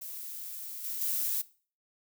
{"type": "noise with level steps", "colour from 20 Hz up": "violet", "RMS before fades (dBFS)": [-41, -36, -31], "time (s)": [0.01, 1.42], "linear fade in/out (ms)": 10, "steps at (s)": [0.84, 1.01], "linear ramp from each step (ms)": 5, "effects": ["noise-tail reverb RT60 0.4 s tail -19 dB re dry"]}